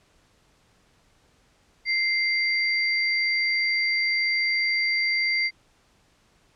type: tone pair together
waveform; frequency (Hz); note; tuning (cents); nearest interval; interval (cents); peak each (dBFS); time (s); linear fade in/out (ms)
sine; 2093 / 4699; C7 / D8; 0 / 0; octave + major second; 1400; -22 / -27; 1.85-5.51; 50
effects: pink hiss -62 dBFS RMS until 6.55 s + low-pass 8000 Hz 12 dB/octave